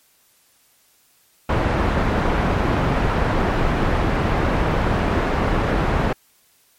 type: low-pass noise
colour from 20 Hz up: pink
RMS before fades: -19 dBFS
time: 1.49-6.13 s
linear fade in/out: 5 ms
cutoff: 1600 Hz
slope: 12 dB/octave
effects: white hiss -58 dBFS RMS until 6.78 s + MP3 64 kbps